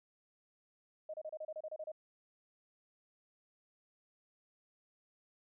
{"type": "tone bursts", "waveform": "sine", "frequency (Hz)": 622.3, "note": "D#5", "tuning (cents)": 0, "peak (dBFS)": -40, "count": 11, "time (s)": [1.09, 1.918], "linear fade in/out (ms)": 5, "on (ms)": 48, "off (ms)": 30, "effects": []}